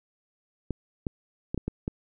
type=clicks; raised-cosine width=3 ms; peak=-16 dBFS; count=6; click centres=0.707 / 1.068 / 1.545 / 1.577 / 1.68 / 1.879 s; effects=none